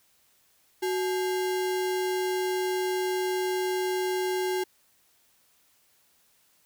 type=tone with sample-and-hold; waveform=sine; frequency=370 Hz; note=F#4; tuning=in tune; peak=-25 dBFS; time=0.82-4.64 s; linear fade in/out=10 ms; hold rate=1225 Hz; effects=white hiss -65 dBFS RMS until 6.65 s